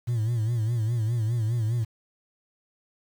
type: tone with vibrato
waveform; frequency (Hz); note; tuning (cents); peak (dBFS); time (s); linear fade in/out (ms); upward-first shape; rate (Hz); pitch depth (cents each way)
sine; 114.1; A#2; -37; -20; 0.07-1.85; 20; sine; 4.9; 110
effects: tanh soft clip ceiling -22 dBFS + 8-bit